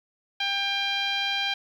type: tone with low-pass filter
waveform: 10% pulse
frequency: 796 Hz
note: G5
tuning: 26 cents sharp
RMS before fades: -27 dBFS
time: 0.4-1.54 s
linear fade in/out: 5 ms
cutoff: 3500 Hz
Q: 2.3
effects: 9-bit